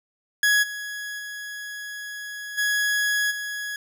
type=tone with level steps; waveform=40% pulse; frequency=1673 Hz; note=G#6; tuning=12 cents sharp; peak=-16 / -30 / -32 / -20 / -28 dBFS; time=0.43-3.76 s; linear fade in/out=2 ms; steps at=0.62 / 1.18 / 2.57 / 3.3 s; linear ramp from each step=20 ms; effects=none